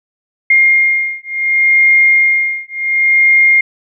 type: beating tone pair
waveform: sine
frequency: 2124 / 2124.69 Hz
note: C7 / C7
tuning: +25 / +26 cents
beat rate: 0.69 Hz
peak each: -11 dBFS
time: 0.5-3.61 s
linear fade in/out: 5 ms
effects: none